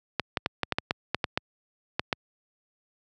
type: clicks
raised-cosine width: 0.3 ms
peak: -8 dBFS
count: 12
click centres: 0.197 / 0.372 / 0.461 / 0.633 / 0.723 / 0.785 / 0.909 / 1.146 / 1.242 / 1.375 / 1.995 / 2.128 s
effects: high-pass 80 Hz 12 dB/octave